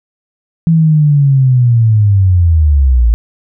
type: linear sweep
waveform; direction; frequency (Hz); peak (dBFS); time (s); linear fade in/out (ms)
sine; down; 166.5 to 54; -5; 0.67-3.14; 0
effects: none